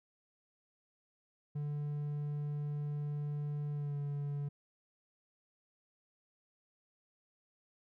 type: tone with pitch glide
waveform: triangle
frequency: 146.83 to 143.64 Hz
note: D3 to D3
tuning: 0 to -38 cents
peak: -33 dBFS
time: 1.55-4.49 s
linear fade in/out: 10 ms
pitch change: -38 cents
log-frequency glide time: 3.72-3.96 s
effects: none